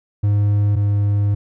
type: tone pair in turn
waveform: triangle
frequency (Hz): 102.7 / 102.05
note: G#2 / G#2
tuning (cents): -19 / -30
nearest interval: unison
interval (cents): 11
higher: first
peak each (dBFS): -11 / -12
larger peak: first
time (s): 0.23-0.76 / 0.76-1.35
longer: second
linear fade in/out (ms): 10
effects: none